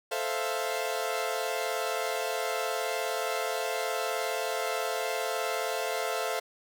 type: chord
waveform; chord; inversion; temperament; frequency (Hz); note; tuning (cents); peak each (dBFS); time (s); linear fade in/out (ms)
sawtooth; F major seventh; first; equal; 440 / 523.3 / 659.3 / 698.5; A4 / C5 / E5 / F5; 0 / 0 / 0 / 0; -31; 0.11-6.4; 10
effects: none